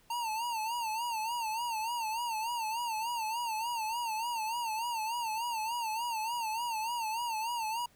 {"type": "tone with vibrato", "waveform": "square", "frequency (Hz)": 912, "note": "A#5", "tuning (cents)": -38, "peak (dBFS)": -33, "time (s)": [0.1, 7.86], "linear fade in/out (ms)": 5, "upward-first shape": "sine", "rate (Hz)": 3.4, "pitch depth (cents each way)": 100, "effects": ["pink hiss -65 dBFS RMS until 7.95 s"]}